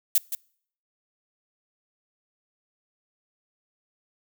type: noise with echo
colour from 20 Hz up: violet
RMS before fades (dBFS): -19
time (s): 0.15-0.18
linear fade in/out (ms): 2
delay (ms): 170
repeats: 1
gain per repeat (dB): -10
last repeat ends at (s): 0.35
effects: noise-tail reverb RT60 0.6 s tail -25 dB re dry